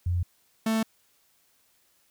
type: tone pair in turn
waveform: sine / 45% pulse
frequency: 88.1 / 222 Hz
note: F2 / A3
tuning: +16 / +16 cents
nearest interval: octave + major third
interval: 1600 cents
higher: second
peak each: -23 / -23 dBFS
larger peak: neither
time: 0.06-0.23 / 0.66-0.83 s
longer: neither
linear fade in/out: 5 ms
effects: white hiss -66 dBFS RMS until 2.1 s